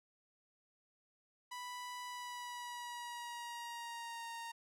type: tone with pitch glide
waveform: sawtooth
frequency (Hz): 987.8 to 927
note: B5 to A#5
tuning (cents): 0 to -10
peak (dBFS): -40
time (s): 1.51-4.52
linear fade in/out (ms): 10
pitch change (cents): -110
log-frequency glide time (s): 2.06-4.27
effects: low-pass 12000 Hz 12 dB/octave